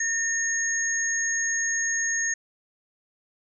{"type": "tone pair together", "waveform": "sine", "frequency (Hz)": [1820, 6542], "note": ["A#6", "G#8"], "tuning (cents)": [-42, -27], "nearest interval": "octave + minor seventh", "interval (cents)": 2215, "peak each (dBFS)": -26, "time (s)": [0, 2.34], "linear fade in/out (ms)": 5, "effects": []}